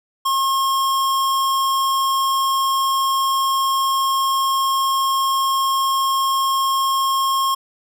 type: tone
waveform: square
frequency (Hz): 1077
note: C6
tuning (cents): +50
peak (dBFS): -17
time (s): 0.25-7.55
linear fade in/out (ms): 10
effects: none